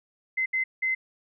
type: tone bursts at uneven times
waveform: sine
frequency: 2059 Hz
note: C7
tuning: 28 cents flat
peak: -23 dBFS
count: 3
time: 0.37-0.46 / 0.53-0.64 / 0.82-0.95 s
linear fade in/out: 10 ms
effects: none